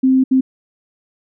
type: tone bursts at uneven times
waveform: sine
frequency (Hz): 261.6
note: C4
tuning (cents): 0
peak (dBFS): -9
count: 2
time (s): 0.03-0.24 / 0.31-0.41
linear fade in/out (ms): 10
effects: none